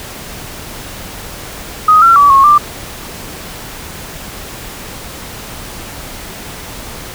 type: tone with pitch steps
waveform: sine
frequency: 1252 / 1358 / 1147 / 1090 / 1184 Hz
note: D#6 / F6 / D6 / C#6 / D6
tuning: +10 / -49 / -41 / -29 / +14 cents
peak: -3 dBFS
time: 1.88-2.58 s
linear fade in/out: 5 ms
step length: 140 ms
effects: pink hiss -28 dBFS RMS until 7.14 s